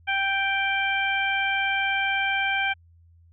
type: harmonic tone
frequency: 784 Hz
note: G5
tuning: in tune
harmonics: 1 / 2 / 3 / 4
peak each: -28 / -26 / -26 / -32 dBFS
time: 0.07-2.74 s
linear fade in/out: 20 ms
effects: added 84 Hz sine -52 dBFS peak until 3.32 s